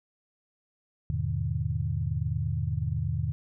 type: chord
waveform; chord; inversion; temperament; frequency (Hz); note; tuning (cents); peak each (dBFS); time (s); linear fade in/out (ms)
sine; E major seventh; none; equal with one note detuned; 82.41 / 103.83 / 123.47 / 152.01; E2 / G#2 / B2 / D#3; 0 / 0 / 0 / -40; -32; 1.1-3.32; 0
effects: none